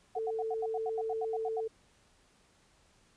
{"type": "tone bursts", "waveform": "sine", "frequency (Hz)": 736, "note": "F#5", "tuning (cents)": -9, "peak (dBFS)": -34, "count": 13, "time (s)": [0.15, 1.604], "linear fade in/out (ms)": 5, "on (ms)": 38, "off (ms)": 80}
{"type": "tone", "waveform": "sine", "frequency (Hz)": 445.1, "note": "A4", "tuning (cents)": 20, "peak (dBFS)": -32, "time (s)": [0.16, 1.68], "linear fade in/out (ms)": 10}
{"effects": ["pink hiss -66 dBFS RMS until 3.16 s", "resampled to 22050 Hz"]}